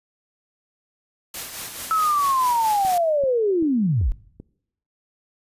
white noise with tremolo, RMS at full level -31 dBFS, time 1.34-2.98 s, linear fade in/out 2 ms, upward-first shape sine, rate 4.6 Hz, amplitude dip 45%
sine linear sweep, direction down, 1318.5 to 32.16 Hz, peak -17 dBFS, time 1.91-4.12 s, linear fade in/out 0 ms
click train, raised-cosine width 3 ms, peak -25 dBFS, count 5, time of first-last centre 2.85-4.4 s, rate 2.58 Hz
effects noise-tail reverb RT60 0.8 s tail -22 dB re dry + resampled to 32000 Hz

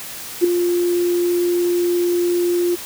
sine tone with ADSR envelope, 350.5 Hz, F4, 6 cents sharp, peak -7 dBFS, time 0.41-2.76 s, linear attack 33 ms, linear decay 6 ms, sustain -8 dB, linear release 18 ms, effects white hiss -32 dBFS RMS until 2.85 s

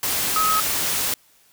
sine tone in noise, 1273 Hz, D#6, 39 cents sharp, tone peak -18 dBFS, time 0.36-0.6 s, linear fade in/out 2 ms, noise white, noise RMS -23 dBFS, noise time 0.03-1.14 s, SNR +2 dB, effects white hiss -57 dBFS RMS until 1.52 s

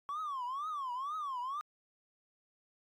triangle tone with vibrato, 1108.7 Hz, C#6, in tune, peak -33 dBFS, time 0.09-1.61 s, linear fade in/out 0 ms, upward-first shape triangle, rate 2.1 Hz, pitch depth 260 cents each way, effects tanh soft clip ceiling -31 dBFS + AAC 64 kbps

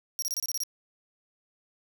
sawtooth tone bursts, 5640 Hz, F8, 16 cents sharp, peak -26 dBFS, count 8, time 0.19-0.635 s, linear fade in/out 0 ms, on 32 ms, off 27 ms, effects none

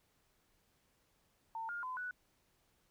sine tone with pitch steps, 900 / 1415 / 1018 / 1479 Hz, A5 / F6 / C6 / F#6, +39 / +22 / -48 / -1 cents, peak -39 dBFS, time 1.55-2.11 s, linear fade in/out 2 ms, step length 140 ms, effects pink hiss -75 dBFS RMS until 2.9 s

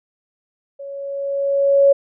sine tone with level ramp, 557 Hz, C#5, 8 cents sharp, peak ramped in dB -30 to -7 dBFS, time 0.79-1.93 s, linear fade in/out 10 ms, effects none

